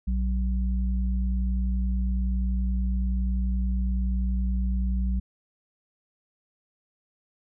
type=tone pair together; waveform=sine; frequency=59.43 / 190 Hz; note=A#1 / F#3; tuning=+34 / +46 cents; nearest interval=octave + minor sixth; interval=2012 cents; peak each=-23 / -31 dBFS; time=0.07-5.2 s; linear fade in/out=10 ms; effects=none